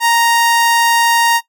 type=tone; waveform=sawtooth; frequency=932.3 Hz; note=A#5; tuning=in tune; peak=-6 dBFS; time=0-1.41 s; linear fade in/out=50 ms; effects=noise-tail reverb RT60 0.1 s tail -17 dB re dry